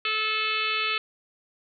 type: harmonic tone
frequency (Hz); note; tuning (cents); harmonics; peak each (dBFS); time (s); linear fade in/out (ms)
434.8; A4; -21; 1 / 3 / 4 / 5 / 6 / 7 / 8 / 9 / 10; -39 / -30 / -38 / -33 / -28 / -33 / -34 / -39 / -37; 0.05-0.98; 2
effects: none